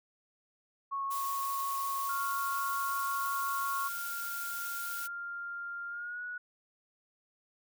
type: tone with vibrato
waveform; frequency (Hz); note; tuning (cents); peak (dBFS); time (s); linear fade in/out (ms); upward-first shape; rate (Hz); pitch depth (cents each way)
sine; 1100; C#6; -14; -32; 0.91-3.89; 20; triangle; 5.5; 8
type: noise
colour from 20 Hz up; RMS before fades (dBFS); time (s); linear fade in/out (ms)
blue; -41; 1.1-5.08; 20
type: tone with pitch glide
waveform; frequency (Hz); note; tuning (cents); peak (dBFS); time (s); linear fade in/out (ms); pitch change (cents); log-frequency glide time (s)
sine; 1396.9 to 1463.8; F6 to F#6; 0 to -19; -37; 2.09-6.38; 5; +81; 5.88-6.21
effects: none